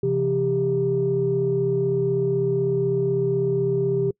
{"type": "tone cluster", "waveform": "sine", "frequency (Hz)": [132.7, 168.7, 395.6], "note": ["C3", "E3", "G4"], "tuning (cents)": [25, 40, 16], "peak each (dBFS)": [-25, -28, -20], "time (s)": [0.03, 4.11], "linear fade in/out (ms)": 5, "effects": ["noise-tail reverb RT60 0.1 s tail -26 dB re dry", "tanh soft clip ceiling -11 dBFS"]}